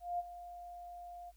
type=tone with ADSR envelope; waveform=sine; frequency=703 Hz; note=F5; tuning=11 cents sharp; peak=-32 dBFS; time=0-1.32 s; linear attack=190 ms; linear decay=30 ms; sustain=-14 dB; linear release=34 ms; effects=added 50 Hz sine -61 dBFS peak until 1.36 s + white hiss -73 dBFS RMS until 1.36 s